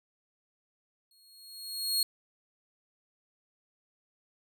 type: tone with exponential growth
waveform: sawtooth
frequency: 4298 Hz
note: C8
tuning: 46 cents sharp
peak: -21 dBFS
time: 1.11-2.03 s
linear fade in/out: 2 ms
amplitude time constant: 200 ms
effects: none